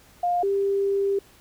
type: tone pair in turn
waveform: sine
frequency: 706 / 396.2 Hz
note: F5 / G4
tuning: +19 / +18 cents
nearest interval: minor seventh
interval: 1001 cents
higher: first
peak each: -20 dBFS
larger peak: neither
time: 0.23-0.43 / 0.43-1.19 s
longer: second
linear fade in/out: 5 ms
effects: pink hiss -54 dBFS RMS until 1.4 s